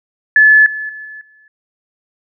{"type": "tone with level steps", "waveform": "sine", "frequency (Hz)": 1726, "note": "A6", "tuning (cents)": -34, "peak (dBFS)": [-4, -20, -27, -29, -45], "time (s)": [0.36, 1.48], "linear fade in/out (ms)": 2, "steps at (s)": [0.66, 0.89, 1.05, 1.21], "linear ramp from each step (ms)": 2, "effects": []}